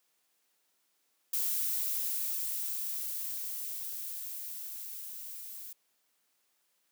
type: noise with level ramp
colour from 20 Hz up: violet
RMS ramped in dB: -31 to -45 dBFS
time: 1.33-5.73 s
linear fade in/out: 5 ms
effects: white hiss -75 dBFS RMS until 6.91 s + high-pass 200 Hz 12 dB/octave